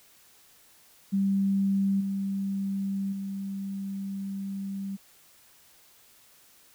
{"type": "tone with level steps", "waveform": "sine", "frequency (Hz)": 196, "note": "G3", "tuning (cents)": 0, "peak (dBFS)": [-22, -27, -31], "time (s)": [1.12, 4.97], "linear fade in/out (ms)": 20, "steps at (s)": [2, 3.12], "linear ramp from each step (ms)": 10, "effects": ["white hiss -58 dBFS RMS until 6.74 s"]}